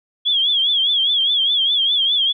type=tone with vibrato; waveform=sine; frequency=3322 Hz; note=G#7; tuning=in tune; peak=-14 dBFS; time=0.25-2.33 s; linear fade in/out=20 ms; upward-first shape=triangle; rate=4.9 Hz; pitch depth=120 cents each way; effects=none